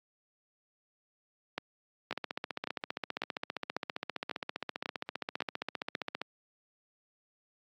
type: two click trains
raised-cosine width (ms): 0.3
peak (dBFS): -17 / -18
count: 9 / 63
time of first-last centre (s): 1.58-5.952 / 2.11-6.216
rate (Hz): 1.83 / 15.1
effects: high-pass 200 Hz 12 dB/octave + AAC 48 kbps